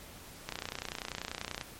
click train, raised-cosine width 0.2 ms, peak -18 dBFS, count 35, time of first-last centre 0.49-1.612 s, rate 30.3 Hz, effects pink hiss -50 dBFS RMS until 1.79 s + MP3 64 kbps

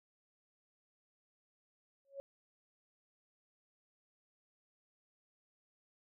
sine tone with exponential growth, 553 Hz, C#5, 4 cents flat, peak -38 dBFS, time 2.05-2.2 s, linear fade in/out 0 ms, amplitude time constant 31 ms, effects none

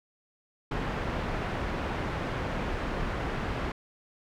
pink low-pass noise, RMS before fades -32 dBFS, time 0.71-3.72 s, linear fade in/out 5 ms, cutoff 2000 Hz, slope 12 dB/octave, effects none

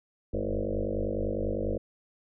sine tone with frequency modulation, 277.2 Hz, C#4, in tune, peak -27 dBFS, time 0.33-1.78 s, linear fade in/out 10 ms, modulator 50 Hz, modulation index 5.8, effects none

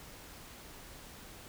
silence, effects pink hiss -51 dBFS RMS until 1.48 s

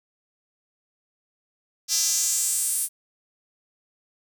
square tone with high-pass filter sweep, 182.7 Hz, F#3, 22 cents flat, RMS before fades -24 dBFS, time 1.88-2.89 s, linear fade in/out 50 ms, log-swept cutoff 5500 to 9900 Hz, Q 3.3, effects none

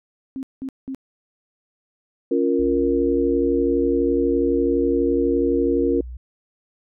sine tone bursts, 266.1 Hz, C4, 29 cents sharp, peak -26 dBFS, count 3, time 0.36-0.947 s, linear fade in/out 0 ms, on 69 ms, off 190 ms
sine chord, Bb minor, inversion first, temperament equal, 277.2 / 349.2 / 466.2 Hz, Db4 / F4 / Bb4, 0 / 0 / 0 cents, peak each -21 dBFS, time 2.31-6.01 s, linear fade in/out 5 ms
sine tone with pitch glide, 60.6 to 60.95 Hz, B1 to B1, -32 to -22 cents, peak -31 dBFS, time 2.59-6.17 s, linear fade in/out 5 ms, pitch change +10 cents, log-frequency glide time 4.19-5.27 s
effects none

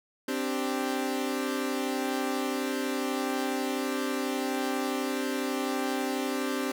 sawtooth chord, C suspended second, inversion none, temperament equal, 261.6 / 293.7 / 392 Hz, C4 / D4 / G4, 0 / 0 / 0 cents, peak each -27 / -30 / -30 dBFS, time 0.28-6.72 s, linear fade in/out 5 ms, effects none

